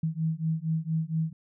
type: beating tone pair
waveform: sine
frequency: 158.4 / 162.7 Hz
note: D#3 / E3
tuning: +31 / -22 cents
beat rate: 4.3 Hz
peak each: -29 dBFS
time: 0.03-1.33 s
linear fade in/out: 5 ms
effects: none